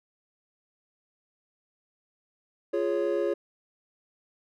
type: chord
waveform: triangle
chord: Db major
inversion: first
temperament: equal with one note detuned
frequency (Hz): 347.2 / 415.3 / 554.4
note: F4 / Ab4 / Db5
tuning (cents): -10 / 0 / 0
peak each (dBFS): -27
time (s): 2.73-3.34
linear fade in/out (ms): 10
effects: none